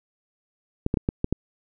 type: clicks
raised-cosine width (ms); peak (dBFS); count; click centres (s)
3; -9; 6; 0.864 / 0.941 / 0.972 / 1.089 / 1.244 / 1.326
effects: none